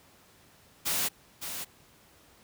white noise with echo, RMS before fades -29 dBFS, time 0.85-1.09 s, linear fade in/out 20 ms, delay 560 ms, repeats 1, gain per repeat -8 dB, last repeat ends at 1.65 s, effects pink hiss -59 dBFS RMS until 2.43 s + high-pass 60 Hz 12 dB/octave

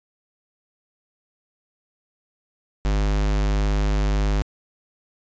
square tone, 50.8 Hz, G#1, 38 cents flat, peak -19 dBFS, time 2.85-4.42 s, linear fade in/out 0 ms, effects resampled to 16000 Hz

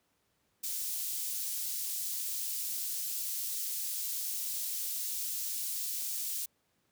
white high-pass noise, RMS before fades -36 dBFS, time 0.63-6.46 s, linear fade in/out 10 ms, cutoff 5100 Hz, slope 12 dB/octave, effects pink hiss -75 dBFS RMS until 6.91 s + high-pass 80 Hz 12 dB/octave

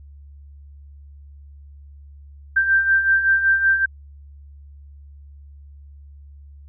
sine beating tone pair, 1568 / 1573.3 Hz, G6 / G6, 0 / +6 cents, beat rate 5.3 Hz, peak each -22 / -15 dBFS, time 2.56-3.86 s, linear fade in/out 10 ms, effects added 71 Hz sine -40 dBFS peak until 6.68 s

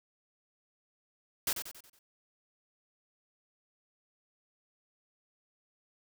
white noise with echo, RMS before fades -31 dBFS, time 1.47-1.53 s, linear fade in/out 2 ms, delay 92 ms, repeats 5, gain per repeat -7 dB, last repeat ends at 1.99 s, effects none

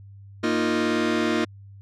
sawtooth chord, Bb suspended fourth, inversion none, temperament just, 233.1 / 310.8 / 349.6 Hz, Bb3 / Eb4 / F4, 0 / -2 / +2 cents, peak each -21 dBFS, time 0.43-1.45 s, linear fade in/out 10 ms, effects added 99 Hz sine -42 dBFS peak until 1.81 s + low-pass 5000 Hz 12 dB/octave

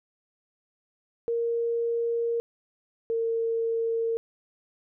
sine tone pair in turn, 466.2 / 456.9 Hz, A#4 / A#4, 0 / -35 cents, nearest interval unison, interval 35 cents, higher first, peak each -24 dBFS, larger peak neither, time 1.28-2.4 / 3.1-4.17 s, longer first, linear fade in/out 0 ms, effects none

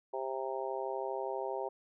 harmonic tone, 132.4 Hz, C3, 21 cents sharp, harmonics 3 / 4 / 5 / 6 / 7, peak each -39 / -40 / -41 / -42 / -42 dBFS, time 0.13-1.69 s, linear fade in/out 10 ms, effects none

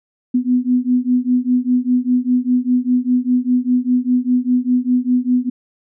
sine beating tone pair, 246.9 / 251.9 Hz, B3 / B3, 0 / +34 cents, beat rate 5 Hz, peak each -16 dBFS, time 0.34-5.5 s, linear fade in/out 10 ms, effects none

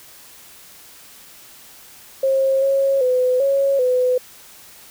sine tone with pitch steps, 536 / 546 / 505 / 551 / 503 Hz, C5 / C#5 / B4 / C#5 / B4, +42 / -26 / +39 / -11 / +32 cents, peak -14 dBFS, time 2.23-4.18 s, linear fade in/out 5 ms, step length 390 ms, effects white hiss -44 dBFS RMS until 4.9 s

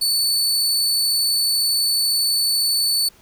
sawtooth tone, 4482 Hz, C#8, 18 cents sharp, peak -14 dBFS, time 0.01-3.09 s, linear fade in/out 10 ms, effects pink hiss -52 dBFS RMS until 3.21 s

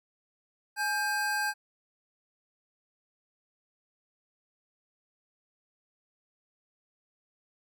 square tone pair together, 840 / 1585.7 Hz, G#5 / G6, +19 / +19 cents, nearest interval major seventh, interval 1100 cents, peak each -33 / -30 dBFS, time 0.76-1.54 s, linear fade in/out 50 ms, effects none

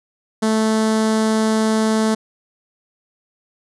sawtooth tone with notch filter, 219.2 Hz, A3, 6 cents flat, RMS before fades -17 dBFS, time 0.42-2.15 s, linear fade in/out 10 ms, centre 2500 Hz, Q 1.5, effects resampled to 24000 Hz

